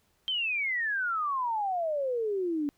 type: exponential sweep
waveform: sine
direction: down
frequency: 3165 to 281.5 Hz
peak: -27 dBFS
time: 0.28-2.69 s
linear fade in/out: 0 ms
effects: pink hiss -70 dBFS RMS until 2.77 s